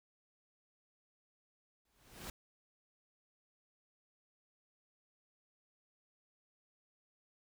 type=noise with exponential growth; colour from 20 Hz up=pink; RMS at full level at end=-43 dBFS; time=1.85-2.3 s; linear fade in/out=2 ms; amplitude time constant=97 ms; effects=none